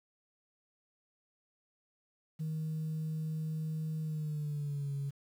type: tone with pitch glide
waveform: sine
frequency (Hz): 157.1 to 139.96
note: D#3 to C#3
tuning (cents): +17 to +17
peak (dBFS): -32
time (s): 2.39-5.11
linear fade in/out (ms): 20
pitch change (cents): -200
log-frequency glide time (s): 4.01-4.94
effects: tanh soft clip ceiling -31 dBFS + 10-bit